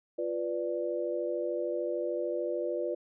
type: chord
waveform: sine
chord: B diminished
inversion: second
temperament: equal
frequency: 349.2 / 493.9 / 587.3 Hz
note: F4 / B4 / D5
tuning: 0 / 0 / 0 cents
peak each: -34 dBFS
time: 0.18-2.95 s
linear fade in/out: 10 ms
effects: none